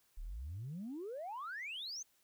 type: exponential sweep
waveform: sine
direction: up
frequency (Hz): 32 to 6550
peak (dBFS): -40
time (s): 0.17-2.03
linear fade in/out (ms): 10
effects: tanh soft clip ceiling -38 dBFS + white hiss -73 dBFS RMS until 2.23 s